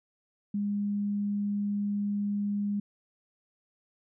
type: tone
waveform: sine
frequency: 204 Hz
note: G#3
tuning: 31 cents flat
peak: -27 dBFS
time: 0.54-2.8 s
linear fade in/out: 5 ms
effects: none